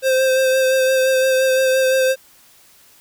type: tone with vibrato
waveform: square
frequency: 523.3 Hz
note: C5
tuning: in tune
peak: -14 dBFS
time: 0.02-2.16 s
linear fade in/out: 50 ms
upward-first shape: sine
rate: 5.8 Hz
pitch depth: 19 cents each way
effects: white hiss -50 dBFS RMS until 3 s